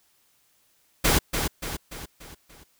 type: noise with echo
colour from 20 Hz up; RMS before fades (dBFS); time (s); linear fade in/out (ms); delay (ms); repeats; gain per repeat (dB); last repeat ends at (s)
pink; -20; 1.04-1.19; 10; 290; 5; -6; 2.64
effects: white hiss -65 dBFS RMS until 2.79 s